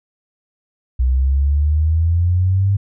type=exponential sweep; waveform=sine; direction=up; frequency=62.1 to 100.6 Hz; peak=-12 dBFS; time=0.99-2.77 s; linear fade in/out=10 ms; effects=none